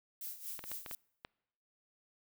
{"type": "noise with tremolo", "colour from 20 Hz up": "violet", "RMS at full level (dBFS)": -42, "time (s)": [0.21, 0.95], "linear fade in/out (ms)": 2, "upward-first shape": "sine", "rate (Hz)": 4.3, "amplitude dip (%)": 75}
{"type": "clicks", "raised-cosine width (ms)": 0.3, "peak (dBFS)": -28, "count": 6, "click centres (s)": [0.592, 0.64, 0.716, 0.862, 0.912, 1.249]}
{"effects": ["noise-tail reverb RT60 0.9 s tail -26 dB re dry"]}